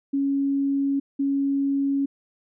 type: tone pair in turn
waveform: sine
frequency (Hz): 277.2 / 277.2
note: C#4 / C#4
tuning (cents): 0 / 0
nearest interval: unison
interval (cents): 0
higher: neither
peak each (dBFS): -20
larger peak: neither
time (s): 0.13-1 / 1.19-2.06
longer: neither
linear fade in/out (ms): 10
effects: none